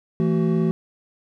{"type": "tone cluster", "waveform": "triangle", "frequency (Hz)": [166.3, 223.8, 376.6], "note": ["E3", "A3", "F#4"], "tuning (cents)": [16, 30, 31], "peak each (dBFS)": [-18, -21, -22], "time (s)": [0.2, 0.71], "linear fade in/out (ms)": 0, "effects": []}